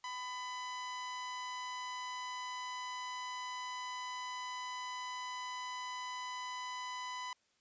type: tone with amplitude modulation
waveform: sawtooth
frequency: 1000 Hz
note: B5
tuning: 21 cents sharp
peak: -35 dBFS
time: 0.04-7.33 s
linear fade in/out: 2 ms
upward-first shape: sine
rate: 234 Hz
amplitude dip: 30%
effects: white hiss -75 dBFS RMS until 7.6 s + resampled to 16000 Hz